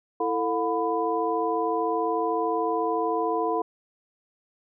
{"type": "tone cluster", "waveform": "sine", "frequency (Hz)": [332.4, 446.1, 718, 998], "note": ["E4", "A4", "F5", "B5"], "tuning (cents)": [15, 24, 48, 18], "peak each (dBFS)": [-30, -27, -29, -28], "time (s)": [0.2, 3.62], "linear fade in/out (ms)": 5, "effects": []}